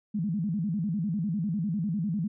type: tone with vibrato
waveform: sine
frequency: 185 Hz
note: F#3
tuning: in tune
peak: -26 dBFS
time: 0.14-2.28 s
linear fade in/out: 10 ms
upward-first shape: square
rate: 10 Hz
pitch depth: 220 cents each way
effects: none